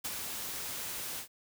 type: noise with ADSR envelope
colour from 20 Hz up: white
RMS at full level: -35 dBFS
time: 0.04-1.28 s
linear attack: 11 ms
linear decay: 38 ms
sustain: -4 dB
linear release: 98 ms
effects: none